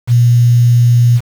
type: tone with quantisation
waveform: sine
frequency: 120.2 Hz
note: B2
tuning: 46 cents flat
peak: -5 dBFS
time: 0.07-1.21 s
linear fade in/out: 50 ms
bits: 5
effects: none